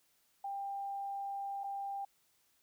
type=tone with dropouts; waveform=sine; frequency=794 Hz; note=G5; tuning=22 cents sharp; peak=-37 dBFS; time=0.44-2.05 s; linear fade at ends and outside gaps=5 ms; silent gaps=1.636-1.64 s; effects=white hiss -73 dBFS RMS until 2.62 s